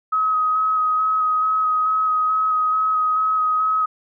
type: tone with vibrato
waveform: sine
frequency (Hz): 1268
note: D#6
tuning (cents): +32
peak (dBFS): -16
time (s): 0.12-3.86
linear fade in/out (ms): 10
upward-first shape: square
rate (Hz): 2.3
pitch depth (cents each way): 12
effects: none